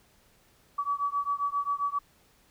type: beating tone pair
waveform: sine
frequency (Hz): 1139 / 1146.5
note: C#6 / D6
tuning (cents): +47 / -42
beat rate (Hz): 7.5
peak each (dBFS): -30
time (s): 0.78-1.99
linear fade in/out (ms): 10
effects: pink hiss -63 dBFS RMS until 2.5 s